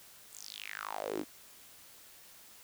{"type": "tone with high-pass filter sweep", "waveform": "sawtooth", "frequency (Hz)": 52, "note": "G#1", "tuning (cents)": 3, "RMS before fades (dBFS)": -41, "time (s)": [0.3, 1.25], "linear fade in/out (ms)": 50, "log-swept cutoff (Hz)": [9100, 260], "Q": 5.8, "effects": ["white hiss -56 dBFS RMS until 2.63 s"]}